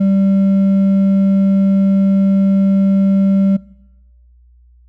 sine tone with hard clipping, 195 Hz, G3, 9 cents flat, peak -11 dBFS, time 0-3.57 s, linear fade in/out 10 ms, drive 4 dB, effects noise-tail reverb RT60 1.0 s tail -23 dB re dry + added 60 Hz sine -44 dBFS peak until 4.88 s

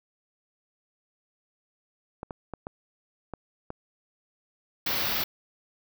clicks, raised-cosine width 1 ms, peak -21 dBFS, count 6, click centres 2.231 / 2.308 / 2.537 / 2.669 / 3.337 / 3.704 s
white band-stop noise, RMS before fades -28 dBFS, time 4.86-5.24 s, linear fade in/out 5 ms, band 5400 to 14000 Hz, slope 48 dB/octave
effects none

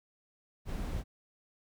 brown noise, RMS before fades -36 dBFS, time 0.65-1.04 s, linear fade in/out 50 ms, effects none

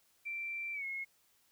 sine tone with pitch glide, 2349 to 2167 Hz, D7 to C#7, 0 to -40 cents, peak -37 dBFS, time 0.25-1.05 s, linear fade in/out 20 ms, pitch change -140 cents, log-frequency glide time 0.73-0.85 s, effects white hiss -71 dBFS RMS until 1.51 s

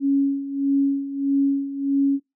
sine tone with tremolo, 277.2 Hz, C#4, in tune, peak -15 dBFS, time 0-2.2 s, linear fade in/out 50 ms, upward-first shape sine, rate 1.6 Hz, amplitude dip 75%, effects noise-tail reverb RT60 0.2 s tail -20 dB re dry

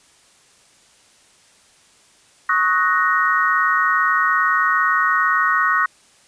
sine chord, D# minor seventh, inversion third, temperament equal with one note detuned, 1108.7 / 1266.3 / 1480 / 1864.7 Hz, C#6 / D#6 / F#6 / A#6, 0 / +30 / 0 / 0 cents, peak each -20 dBFS, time 2.49-5.86 s, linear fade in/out 5 ms, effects white hiss -53 dBFS RMS until 6.27 s + resampled to 22050 Hz

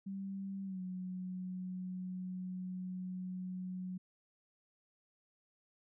sine tone with pitch glide, 194.8 to 183.87 Hz, G3 to F#3, -11 to -11 cents, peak -39 dBFS, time 0.06-3.98 s, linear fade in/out 10 ms, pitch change -100 cents, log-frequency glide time 0.64-0.81 s, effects none

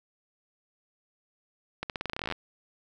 accelerating click train, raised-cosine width 0.3 ms, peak -16 dBFS, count 17, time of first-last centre 1.83-2.323 s, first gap 68 ms, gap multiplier 0.88, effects none

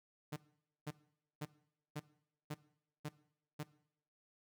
sawtooth tone bursts, 149.8 Hz, D3, 35 cents sharp, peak -36 dBFS, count 7, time 0.32-3.635 s, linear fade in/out 10 ms, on 45 ms, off 500 ms, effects noise-tail reverb RT60 0.7 s tail -19 dB re dry

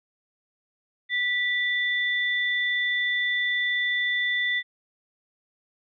sine tone pair together, 1966 / 3533 Hz, B6 / A7, -8 / +6 cents, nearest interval minor seventh, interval 1014 cents, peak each -23 / -30 dBFS, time 1.09-4.63 s, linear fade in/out 50 ms, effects none

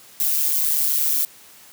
violet noise with amplitude modulation, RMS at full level -17 dBFS, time 0.2-1.25 s, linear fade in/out 2 ms, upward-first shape sine, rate 148 Hz, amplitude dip 70%, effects white hiss -47 dBFS RMS until 1.72 s + high-pass 80 Hz 12 dB/octave

